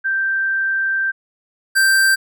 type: tone pair in turn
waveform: sine / square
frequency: 1568 / 1568 Hz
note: G6 / G6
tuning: 0 / 0 cents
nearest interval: unison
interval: 0 cents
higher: neither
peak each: -16 / -12 dBFS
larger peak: second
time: 0.04-1.12 / 1.75-2.16 s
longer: first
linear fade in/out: 20 ms
effects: none